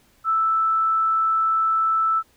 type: tone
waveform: sine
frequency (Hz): 1318.5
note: E6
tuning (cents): 0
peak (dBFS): -17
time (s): 0.24-2.23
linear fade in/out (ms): 50
effects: pink hiss -59 dBFS RMS until 2.36 s